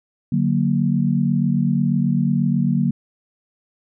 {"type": "chord", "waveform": "sine", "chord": "D augmented", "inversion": "none", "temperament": "equal", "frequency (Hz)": [146.83, 185, 233.1], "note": ["D3", "F#3", "A#3"], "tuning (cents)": [0, 0, 0], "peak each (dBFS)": -20, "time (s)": [0.32, 2.91], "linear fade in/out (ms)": 5, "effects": []}